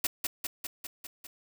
white noise with echo, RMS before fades -28 dBFS, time 0.04-0.07 s, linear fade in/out 5 ms, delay 200 ms, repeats 6, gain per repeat -3 dB, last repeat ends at 1.27 s, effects none

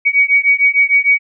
sine beating tone pair, 2251 / 2257.6 Hz, C#7 / C#7, +26 / +31 cents, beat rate 6.6 Hz, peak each -12 dBFS, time 0.05-1.19 s, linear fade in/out 20 ms, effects none

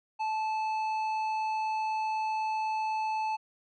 triangle tone with tanh clipping, 872 Hz, A5, 16 cents flat, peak -30 dBFS, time 0.19-3.37 s, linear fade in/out 20 ms, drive 13 dB, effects none

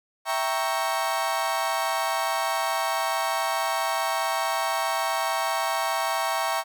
35% pulse chord, E diminished seventh, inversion none, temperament equal, 659.3 / 784 / 932.3 / 1108.7 Hz, E5 / G5 / Bb5 / Db6, 0 / 0 / 0 / 0 cents, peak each -28 dBFS, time 0.25-6.64 s, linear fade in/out 50 ms, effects none

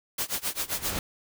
white noise with tremolo, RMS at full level -28 dBFS, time 0.18-0.93 s, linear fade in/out 5 ms, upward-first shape sine, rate 7.6 Hz, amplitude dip 95%
pink noise with exponential growth, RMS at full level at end -28 dBFS, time 0.48-0.99 s, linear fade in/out 2 ms, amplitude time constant 110 ms
effects none

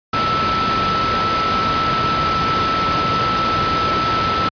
sine tone in noise, 1318.5 Hz, E6, in tune, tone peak -17 dBFS, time 0.13-4.49 s, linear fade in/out 5 ms, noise pink, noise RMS -20 dBFS, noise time 0.13-4.49 s, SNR 0 dB, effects high-pass 80 Hz 12 dB/octave + resampled to 11025 Hz

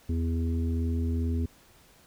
harmonic tone, 82.41 Hz, E2, in tune, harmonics 1 / 3 / 4 / 5, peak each -26 / -32 / -43 / -41 dBFS, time 0.09-1.46 s, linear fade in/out 5 ms, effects pink hiss -58 dBFS RMS until 2.06 s

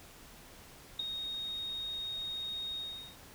sine tone with ADSR envelope, 3729 Hz, A#7, in tune, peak -28 dBFS, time 0.99-3.17 s, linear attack 7 ms, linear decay 7 ms, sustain -8 dB, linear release 400 ms, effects pink hiss -54 dBFS RMS until 3.34 s

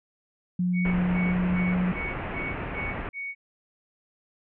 sine tone with pitch glide, 179.4 to 180.65 Hz, F3 to F#3, +47 to -41 cents, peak -22 dBFS, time 0.59-1.92 s, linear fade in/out 5 ms, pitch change +12 cents, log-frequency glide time 1.15-1.75 s
sine tone bursts, 2230 Hz, C#7, 10 cents sharp, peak -31 dBFS, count 7, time 0.73-3.35 s, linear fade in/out 50 ms, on 220 ms, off 180 ms
pink low-pass noise, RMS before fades -33 dBFS, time 0.85-3.09 s, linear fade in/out 2 ms, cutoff 2600 Hz, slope 48 dB/octave
effects none

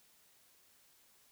silence, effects white hiss -67 dBFS RMS until 1.31 s

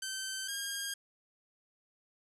10% pulse tone pair in turn, 1545 / 1617.7 Hz, G6 / G#6, -26 / -46 cents, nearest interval minor second, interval 80 cents, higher second, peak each -28 / -27 dBFS, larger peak second, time 0.02-0.48 / 0.48-0.94 s, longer neither, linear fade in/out 5 ms, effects resampled to 32000 Hz

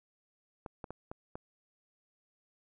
clicks, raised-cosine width 1 ms, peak -27 dBFS, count 5, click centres 0.662 / 0.842 / 0.906 / 1.115 / 1.355 s, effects none

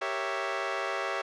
15% pulse chord, G diminished seventh, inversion none, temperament equal, 392 / 466.2 / 554.4 / 659.3 Hz, G4 / Bb4 / Db5 / Fb5, 0 / 0 / 0 / 0 cents, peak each -29 / -33 / -28 / -28 dBFS, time 0.01-1.22 s, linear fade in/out 10 ms, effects low-pass 4000 Hz 12 dB/octave

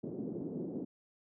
pink band-pass noise, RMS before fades -40 dBFS, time 0.03-0.85 s, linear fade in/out 10 ms, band 180 to 410 Hz, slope 24 dB/octave, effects none

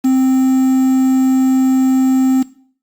triangle tone with quantisation, 261.6 Hz, C4, in tune, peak -7 dBFS, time 0.04-2.43 s, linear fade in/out 10 ms, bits 5, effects noise-tail reverb RT60 0.5 s tail -18 dB re dry + Opus 48 kbps

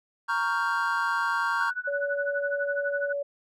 triangle chord, G half-diminished seventh, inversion first, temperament equal with one note detuned, 932.3 / 1113.2 / 1396.9 / 1568 Hz, Bb5 / Db6 / F6 / G6, 0 / +7 / 0 / 0 cents, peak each -28 dBFS, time 0.28-1.71 s, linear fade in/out 20 ms
sine tone with tremolo, 1480 Hz, F#6, in tune, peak -26 dBFS, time 1.6-3.13 s, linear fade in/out 10 ms, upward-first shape sine, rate 12 Hz, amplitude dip 95%
sine tone, 568 Hz, C#5, 42 cents sharp, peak -27 dBFS, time 1.87-3.23 s, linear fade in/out 10 ms
effects none

